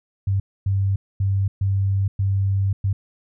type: tone bursts at uneven times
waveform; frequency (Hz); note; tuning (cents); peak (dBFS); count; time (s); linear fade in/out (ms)
sine; 97.8; G2; -4; -17; 6; 0.27-0.4 / 0.66-0.96 / 1.2-1.48 / 1.61-2.08 / 2.19-2.73 / 2.84-2.93; 5
effects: none